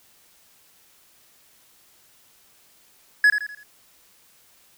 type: tone with echo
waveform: triangle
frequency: 1687 Hz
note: G#6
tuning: 27 cents sharp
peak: -10 dBFS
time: 3.24-3.3 s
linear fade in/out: 2 ms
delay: 83 ms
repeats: 4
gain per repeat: -8 dB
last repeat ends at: 3.632 s
effects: white hiss -57 dBFS RMS until 4.77 s